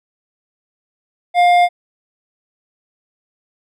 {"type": "tone with hard clipping", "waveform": "sine", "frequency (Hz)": 706, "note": "F5", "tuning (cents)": 19, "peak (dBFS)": -10, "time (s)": [1.34, 1.69], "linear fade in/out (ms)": 50, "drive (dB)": 9, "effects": []}